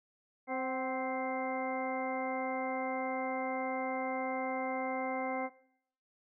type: harmonic tone with a mistuned harmonic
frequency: 261.6 Hz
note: C4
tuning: in tune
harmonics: 1 / 2 / 3 / 4 / 5 / 6 / 8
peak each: -39 / -38 / -37 / -43 / -49 / -51 / -41 dBFS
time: 0.47-5.5 s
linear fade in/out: 50 ms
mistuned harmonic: 3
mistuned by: -37 cents
effects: noise-tail reverb RT60 0.7 s tail -21 dB re dry